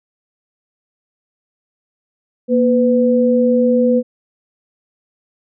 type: tone pair together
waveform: sine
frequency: 237 / 501 Hz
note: A#3 / B4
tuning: +29 / +25 cents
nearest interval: octave + minor second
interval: 1296 cents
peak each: -13 dBFS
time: 2.48-4.03 s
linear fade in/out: 50 ms
effects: none